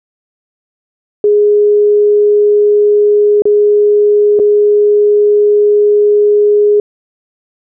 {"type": "tone with dropouts", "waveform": "sine", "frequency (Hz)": 415.3, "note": "G#4", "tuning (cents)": 0, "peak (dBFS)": -5, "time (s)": [1.24, 6.8], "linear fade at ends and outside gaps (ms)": 2, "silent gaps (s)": [[3.421, 3.454], [4.391, 4.397]], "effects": []}